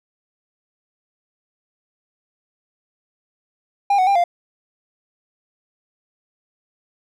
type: tone with pitch steps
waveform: triangle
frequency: 804 / 743 / 796 / 697 Hz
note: G5 / F#5 / G5 / F5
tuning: +44 / +7 / +26 / -4 cents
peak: -11 dBFS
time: 3.9-4.24 s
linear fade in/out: 5 ms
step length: 85 ms
effects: none